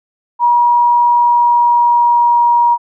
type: tone with pitch glide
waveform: sine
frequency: 958 to 951.4 Hz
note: A#5 to A#5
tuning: +47 to +35 cents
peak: -7 dBFS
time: 0.39-2.78 s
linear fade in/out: 50 ms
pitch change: -12 cents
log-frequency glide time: 1.12-2.5 s
effects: none